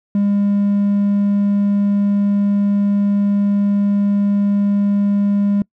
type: tone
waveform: triangle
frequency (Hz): 202.2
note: G#3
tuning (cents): -46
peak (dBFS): -10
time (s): 0.15-5.62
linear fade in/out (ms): 2
effects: noise-tail reverb RT60 0.1 s tail -26 dB re dry + tanh soft clip ceiling -6 dBFS